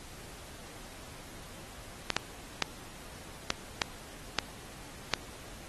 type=clicks; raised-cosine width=0.2 ms; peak=-8 dBFS; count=7; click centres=2.103 / 2.166 / 2.623 / 3.504 / 3.818 / 4.387 / 5.137 s; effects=pink hiss -49 dBFS RMS until 5.68 s + AAC 32 kbps